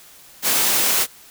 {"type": "high-pass noise", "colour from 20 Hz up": "white", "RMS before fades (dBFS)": -18, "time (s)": [0.42, 1.07], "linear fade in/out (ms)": 50, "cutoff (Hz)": 190, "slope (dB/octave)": 12, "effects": ["white hiss -46 dBFS RMS until 1.3 s"]}